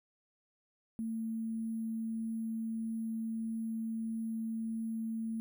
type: tone with sample-and-hold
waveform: sine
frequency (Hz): 224.2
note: A3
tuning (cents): +33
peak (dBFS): -34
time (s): 0.99-5.4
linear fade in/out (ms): 0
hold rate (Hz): 11025
effects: none

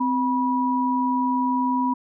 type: tone pair together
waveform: sine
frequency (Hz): 258 / 974.1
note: C4 / B5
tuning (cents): -24 / -24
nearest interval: octave + major seventh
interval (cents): 2300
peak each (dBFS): -22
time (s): 0-1.94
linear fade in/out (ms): 10
effects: none

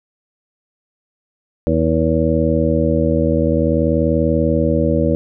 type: harmonic tone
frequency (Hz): 80.5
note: E2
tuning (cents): -41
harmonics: 1 / 2 / 3 / 4 / 6 / 7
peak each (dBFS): -20 / -20 / -20 / -20 / -20 / -20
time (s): 1.67-5.15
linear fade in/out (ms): 0
effects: none

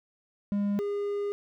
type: tone pair in turn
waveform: triangle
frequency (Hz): 202.9 / 407.1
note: G#3 / G#4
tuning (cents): -40 / -35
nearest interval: octave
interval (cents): 1205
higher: second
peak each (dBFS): -23 / -26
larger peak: first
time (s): 0.52-0.79 / 0.79-1.32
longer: second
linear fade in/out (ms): 0
effects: none

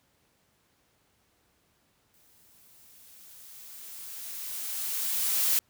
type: noise with exponential growth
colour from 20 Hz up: blue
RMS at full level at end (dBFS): -24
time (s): 2.14-5.59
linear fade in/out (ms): 0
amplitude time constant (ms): 750
effects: pink hiss -69 dBFS RMS until 5.69 s + high-pass 60 Hz 12 dB/octave

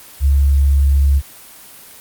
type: tone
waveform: sine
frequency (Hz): 69.7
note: C#2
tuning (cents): +10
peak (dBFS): -9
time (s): 0.2-1.22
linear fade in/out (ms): 50
effects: white hiss -39 dBFS RMS until 2 s + Opus 24 kbps

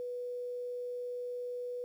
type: tone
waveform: sine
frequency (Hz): 491.3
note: B4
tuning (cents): -9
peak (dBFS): -36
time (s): 0-1.84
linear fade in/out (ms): 0
effects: 11-bit

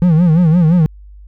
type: tone with vibrato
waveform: triangle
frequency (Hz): 167.4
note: E3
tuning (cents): +27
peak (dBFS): -5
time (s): 0.02-0.86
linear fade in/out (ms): 0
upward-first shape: sine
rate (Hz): 5.8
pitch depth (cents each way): 140
effects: added 50 Hz sine -34 dBFS peak until 1.27 s

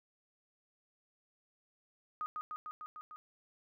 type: tone with echo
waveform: sine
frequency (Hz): 1244.5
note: D#6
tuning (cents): 0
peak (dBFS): -35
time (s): 2.21-2.26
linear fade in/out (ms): 0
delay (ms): 150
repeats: 6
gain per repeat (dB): -2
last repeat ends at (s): 3.16
effects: none

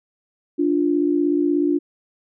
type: tone pair together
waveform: sine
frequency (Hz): 292.4 / 349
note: D4 / F4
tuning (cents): -7 / -1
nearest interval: minor third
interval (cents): 306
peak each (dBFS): -18 / -20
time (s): 0.58-1.79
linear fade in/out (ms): 20
effects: none

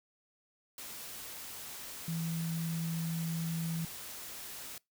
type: tone in noise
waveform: sine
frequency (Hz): 164.81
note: E3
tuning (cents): 0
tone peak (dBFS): -33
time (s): 2.08-3.85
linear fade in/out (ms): 2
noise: white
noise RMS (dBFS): -45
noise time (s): 0.78-4.78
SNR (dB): +9
effects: noise-tail reverb RT60 0.2 s tail -24 dB re dry

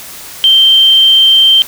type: tone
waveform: sine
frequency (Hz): 3136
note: G7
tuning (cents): 0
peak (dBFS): -3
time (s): 0.44-1.62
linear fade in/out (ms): 0
effects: white hiss -29 dBFS RMS until 1.67 s

